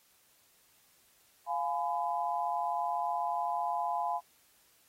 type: chord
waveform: sine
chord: F diminished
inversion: none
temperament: just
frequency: 698.5 / 838.1 / 1005.8 Hz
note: F5 / Ab5 / Cb6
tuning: 0 / +16 / +31 cents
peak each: -34 / -34 / -35 dBFS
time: 1.46-4.21 s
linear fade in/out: 50 ms
effects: white hiss -66 dBFS RMS until 4.88 s + AAC 48 kbps